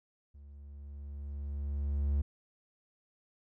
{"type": "tone with level ramp", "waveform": "triangle", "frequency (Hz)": 71.2, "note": "C#2", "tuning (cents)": 47, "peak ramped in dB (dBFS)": [-48, -24], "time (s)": [0.34, 2.22], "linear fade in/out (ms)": 10, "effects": []}